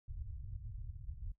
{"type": "low-pass noise", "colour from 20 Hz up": "pink", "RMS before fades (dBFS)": -45, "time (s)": [0.08, 1.32], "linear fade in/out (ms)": 5, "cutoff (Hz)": 120, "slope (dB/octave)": 48, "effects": ["noise-tail reverb RT60 0.1 s tail -17 dB re dry"]}